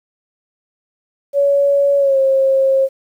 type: tone with pitch glide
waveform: sine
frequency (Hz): 563 to 536.6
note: C#5 to C5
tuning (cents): +27 to +44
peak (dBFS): -10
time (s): 1.33-2.89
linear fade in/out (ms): 50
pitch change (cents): -83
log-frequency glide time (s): 1.98-2.18
effects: 8-bit